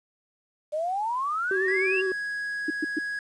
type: exponential sweep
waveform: sine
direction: up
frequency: 590 to 2837 Hz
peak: -25 dBFS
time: 0.72-2.02 s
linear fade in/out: 20 ms
type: tone with vibrato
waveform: triangle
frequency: 380 Hz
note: F#4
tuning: 46 cents sharp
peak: -23 dBFS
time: 1.51-2.12 s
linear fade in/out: 2 ms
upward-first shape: square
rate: 9.9 Hz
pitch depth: 25 cents each way
type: tone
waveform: triangle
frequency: 1661.2 Hz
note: G#6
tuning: in tune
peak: -27 dBFS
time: 1.68-3.19 s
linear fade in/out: 2 ms
type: tone bursts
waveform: sine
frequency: 311.1 Hz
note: D#4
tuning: in tune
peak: -23 dBFS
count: 3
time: 2.68-2.989 s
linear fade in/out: 5 ms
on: 23 ms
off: 120 ms
effects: resampled to 22050 Hz + 9-bit